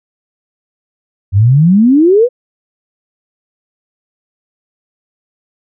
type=exponential sweep; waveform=sine; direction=up; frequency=92 to 515 Hz; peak=-4 dBFS; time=1.32-2.29 s; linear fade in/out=50 ms; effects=none